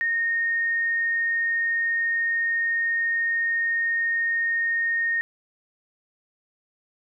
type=tone; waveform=sine; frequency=1847 Hz; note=A#6; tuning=16 cents flat; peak=-21 dBFS; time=0.01-5.21 s; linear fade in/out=0 ms; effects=none